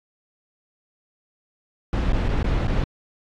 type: noise with dropouts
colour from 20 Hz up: brown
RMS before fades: -21 dBFS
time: 1.93-2.84 s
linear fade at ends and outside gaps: 1 ms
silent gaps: 2.123-2.131 / 2.285-2.29 / 2.429-2.443 / 2.672-2.679 s
effects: low-pass 4000 Hz 12 dB/octave + AAC 48 kbps